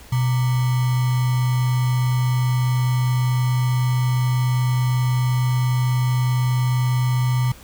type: tone with sample-and-hold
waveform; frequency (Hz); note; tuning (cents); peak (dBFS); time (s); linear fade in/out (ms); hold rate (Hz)
sine; 125.3; B2; +25; -16; 0.12-7.52; 5; 1050
effects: added 60 Hz sine -45 dBFS peak until 7.63 s + pink hiss -45 dBFS RMS until 7.63 s